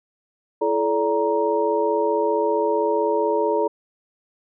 sine tone cluster, 335.3 / 430.8 / 576 / 938 Hz, E4 / A4 / D5 / A#5, +30 / -37 / -34 / +11 cents, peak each -26 / -21 / -24 / -24 dBFS, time 0.61-3.68 s, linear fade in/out 10 ms, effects none

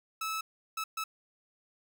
sawtooth tone bursts at uneven times, 1304 Hz, E6, 19 cents flat, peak -29 dBFS, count 3, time 0.21-0.41 / 0.77-0.84 / 0.97-1.04 s, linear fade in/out 5 ms, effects none

